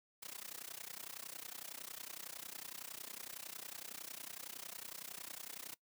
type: noise with amplitude modulation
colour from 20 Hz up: white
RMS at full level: -45 dBFS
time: 0.22-5.75 s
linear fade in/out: 10 ms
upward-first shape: sine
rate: 30.9 Hz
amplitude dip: 95%
effects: noise-tail reverb RT60 0.1 s tail -21 dB re dry + high-pass 150 Hz 12 dB/octave